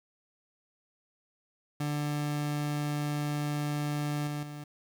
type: tone with level steps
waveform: 30% pulse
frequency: 147.4 Hz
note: D3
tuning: 7 cents sharp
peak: -27 / -30 / -37 dBFS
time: 1.8-4.64 s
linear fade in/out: 5 ms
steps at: 4.27 / 4.43 s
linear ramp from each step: 2 ms
effects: 11-bit